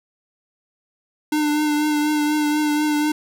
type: tone with vibrato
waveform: square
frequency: 300 Hz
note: D4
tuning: 37 cents sharp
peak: -18 dBFS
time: 1.32-3.12 s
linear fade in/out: 5 ms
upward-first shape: triangle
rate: 4.1 Hz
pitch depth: 28 cents each way
effects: none